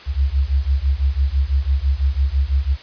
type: beating tone pair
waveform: sine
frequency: 65.41 / 71.41 Hz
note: C2 / D2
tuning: 0 / -48 cents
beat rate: 6 Hz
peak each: -18 dBFS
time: 0.06-2.77 s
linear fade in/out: 50 ms
effects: white hiss -40 dBFS RMS until 2.82 s + resampled to 11025 Hz